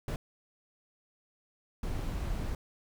brown noise bursts at uneven times, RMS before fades -34 dBFS, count 2, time 0.08-0.16 / 1.83-2.55 s, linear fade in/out 2 ms, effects none

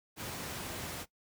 pink noise, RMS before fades -40 dBFS, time 0.16-1.06 s, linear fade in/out 50 ms, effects noise-tail reverb RT60 0.1 s tail -18 dB re dry + high-pass 80 Hz 12 dB/octave

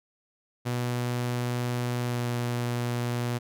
sawtooth tone with pitch glide, 122.2 to 120.73 Hz, B2 to B2, -18 to -39 cents, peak -23 dBFS, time 0.65-3.39 s, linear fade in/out 20 ms, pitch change -21 cents, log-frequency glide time 1.98-2.26 s, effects none

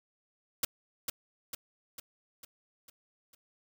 white noise with echo, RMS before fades -28 dBFS, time 0.63-0.65 s, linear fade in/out 5 ms, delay 450 ms, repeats 6, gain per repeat -5 dB, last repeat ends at 3.35 s, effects none

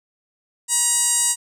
sawtooth tone with band-pass filter, 956 Hz, A#5, 43 cents sharp, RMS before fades -19 dBFS, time 0.68-1.36 s, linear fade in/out 50 ms, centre 8200 Hz, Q 5.7, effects none

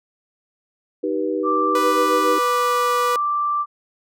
sine chord, Eb augmented, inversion none, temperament just, 311.1 / 388.9 / 486.1 Hz, Eb4 / G4 / B4, 0 / -14 / -28 cents, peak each -24 dBFS, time 1.03-2.39 s, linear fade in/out 10 ms
sine tone, 1174.7 Hz, D6, in tune, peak -18 dBFS, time 1.43-3.66 s, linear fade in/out 50 ms
sawtooth tone with pitch glide, 493.9 to 489.9 Hz, B4 to B4, 0 to -14 cents, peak -17 dBFS, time 1.75-3.16 s, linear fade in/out 2 ms, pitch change -14 cents, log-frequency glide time 1.91-2.93 s
effects none

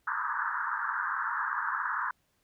white band-pass noise, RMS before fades -32 dBFS, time 0.07-2.11 s, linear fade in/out 5 ms, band 910 to 1700 Hz, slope 96 dB/octave, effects pink hiss -73 dBFS RMS until 2.43 s

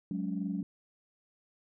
sine chord, F# suspended second, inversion none, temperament equal with one note detuned, 185 / 207.7 / 282.5 Hz, F#3 / G#3 / C#4, 0 / 0 / +33 cents, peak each -34 / -36 / -37 dBFS, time 0.11-0.63 s, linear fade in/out 2 ms, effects tanh soft clip ceiling -22 dBFS

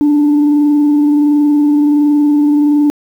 sine tone with frequency modulation, 293.7 Hz, D4, in tune, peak -5 dBFS, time 0.01-2.9 s, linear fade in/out 0 ms, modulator 21.4 Hz, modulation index 0.2, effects tanh soft clip ceiling -5 dBFS + 7-bit

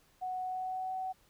sine tone with pitch glide, 740 to 752.1 Hz, F#5 to F#5, 0 to +28 cents, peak -34 dBFS, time 0.21-1.13 s, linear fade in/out 20 ms, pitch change +28 cents, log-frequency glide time 0.42-0.94 s, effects pink hiss -67 dBFS RMS until 1.29 s

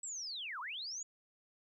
sine linear two-way sweep, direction down then up, 7900 to 933 to 6960 Hz, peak -40 dBFS, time 0.03-1.03 s, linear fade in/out 5 ms, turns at 0.6 s, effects 13-bit

